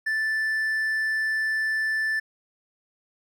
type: tone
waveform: triangle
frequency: 1760 Hz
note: A6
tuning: in tune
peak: -21 dBFS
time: 0.06-2.2 s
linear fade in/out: 10 ms
effects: none